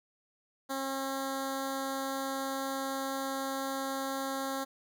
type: tone with notch filter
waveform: 10% pulse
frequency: 269.8 Hz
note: C#4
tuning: 47 cents flat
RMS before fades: -35 dBFS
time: 0.69-4.65 s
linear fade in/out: 20 ms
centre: 2400 Hz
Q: 1.5
effects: none